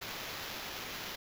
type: noise with sample-and-hold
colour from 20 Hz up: blue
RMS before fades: -42 dBFS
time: 0.01-1.16 s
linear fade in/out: 10 ms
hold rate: 8820 Hz
effects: none